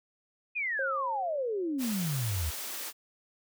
sine exponential sweep, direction down, 2541 to 72.1 Hz, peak -29 dBFS, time 0.55-2.51 s, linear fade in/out 20 ms
sine tone with exponential decay, 539 Hz, C#5, 49 cents flat, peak -31 dBFS, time 0.79-2.5 s, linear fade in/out 2 ms, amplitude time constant 370 ms
white high-pass noise, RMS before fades -38 dBFS, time 1.78-2.93 s, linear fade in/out 50 ms, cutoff 260 Hz, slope 24 dB/octave
effects none

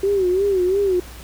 sine tone with vibrato, 380.9 Hz, G4, 50 cents flat, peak -15 dBFS, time 0.03-1 s, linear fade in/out 5 ms, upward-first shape sine, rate 2.9 Hz, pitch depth 110 cents each way, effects added 60 Hz sine -38 dBFS peak until 1.23 s + pink hiss -41 dBFS RMS until 1.23 s

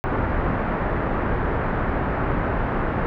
pink low-pass noise, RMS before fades -23 dBFS, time 0.04-3.06 s, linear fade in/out 0 ms, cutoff 1700 Hz, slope 24 dB/octave, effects none

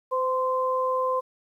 sine tone pair together, 513.3 / 1038 Hz, C5 / C6, -33 / -14 cents, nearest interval octave, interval 1219 cents, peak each -25 dBFS, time 0.11-1.21 s, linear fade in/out 20 ms, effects 10-bit

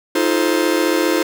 45% pulse chord, F dominant seventh, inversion third, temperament just, 314.3 / 349.2 / 436.5 / 523.8 Hz, Eb4 / F4 / A4 / C5, +18 / 0 / -14 / +2 cents, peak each -19 / -19 / -23 / -22 dBFS, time 0.15-1.23 s, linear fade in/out 5 ms, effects none

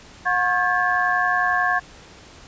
sine tone cluster, 723 / 1088 / 1610 / 1721 Hz, F#5 / C#6 / G6 / A6, -40 / -33 / +46 / -39 cents, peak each -23 dBFS, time 0.25-1.8 s, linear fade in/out 20 ms, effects pink hiss -45 dBFS RMS until 2.47 s + resampled to 16000 Hz

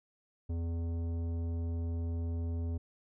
sine tone with tanh clipping, 83.9 Hz, E2, 31 cents sharp, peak -34 dBFS, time 0.49-2.78 s, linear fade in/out 10 ms, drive 13 dB, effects none

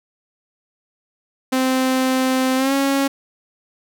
sawtooth tone with pitch glide, 259.8 to 274.9 Hz, C4 to C#4, -12 to -14 cents, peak -12 dBFS, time 1.52-3.08 s, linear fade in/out 10 ms, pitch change +98 cents, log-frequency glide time 2.56-2.73 s, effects none

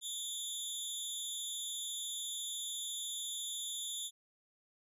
20% pulse tone with amplitude modulation, 3520 Hz, A7, in tune, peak -29 dBFS, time 0.01-4.11 s, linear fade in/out 50 ms, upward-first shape sine, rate 274 Hz, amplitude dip 85%, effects none

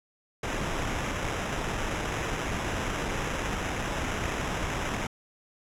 pink noise with sample-and-hold, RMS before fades -31 dBFS, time 0.43-5.07 s, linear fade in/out 5 ms, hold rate 4410 Hz, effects low-pass 9000 Hz 12 dB/octave

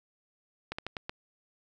slowing click train, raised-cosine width 0.3 ms, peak -19 dBFS, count 5, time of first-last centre 0.72-1.095 s, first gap 65 ms, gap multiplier 1.25, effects none

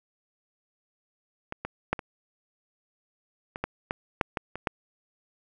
clicks, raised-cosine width 0.5 ms, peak -18 / -17 / -9 / -20 / -20 / -13 / -13 / -7 / -13 / -20 / -10 dBFS, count 11, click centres 1.524 / 1.65 / 1.93 / 1.992 / 3.559 / 3.64 / 3.909 / 4.212 / 4.372 / 4.556 / 4.672 s, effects none

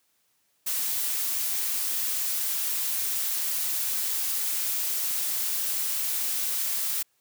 blue noise, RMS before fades -28 dBFS, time 0.66-7.03 s, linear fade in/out 10 ms, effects white hiss -70 dBFS RMS until 7.2 s + high-pass 80 Hz 12 dB/octave

